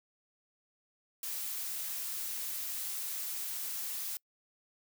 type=noise; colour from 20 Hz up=blue; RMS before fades=-38 dBFS; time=1.23-4.17 s; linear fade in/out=2 ms; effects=noise-tail reverb RT60 0.1 s tail -26 dB re dry